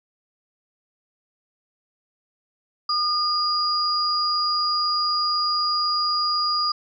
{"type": "tone pair together", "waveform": "sine", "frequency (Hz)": [1214, 4862], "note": ["D#6", "D#8"], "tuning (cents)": [-43, -41], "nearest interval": "2 octaves", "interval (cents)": 2402, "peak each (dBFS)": [-23, -22], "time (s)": [2.89, 6.72], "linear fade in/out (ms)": 5, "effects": []}